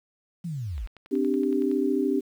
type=linear sweep; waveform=sine; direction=down; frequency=180 to 38.86 Hz; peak=-29 dBFS; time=0.44-0.87 s; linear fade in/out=10 ms
type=click train; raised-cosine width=0.3 ms; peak=-32 dBFS; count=11; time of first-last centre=0.78-1.715 s; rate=10.7 Hz
type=chord; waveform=sine; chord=C suspended second; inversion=none; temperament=equal with one note detuned; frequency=261.6 / 295.2 / 392 Hz; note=C4 / D4 / G4; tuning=0 / +9 / 0 cents; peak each=-26 dBFS; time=1.11-2.21 s; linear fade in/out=20 ms
effects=9-bit